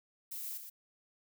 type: noise with echo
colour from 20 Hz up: violet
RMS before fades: -42 dBFS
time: 0.31-0.58 s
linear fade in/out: 10 ms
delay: 120 ms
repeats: 1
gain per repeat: -6 dB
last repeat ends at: 0.7 s
effects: none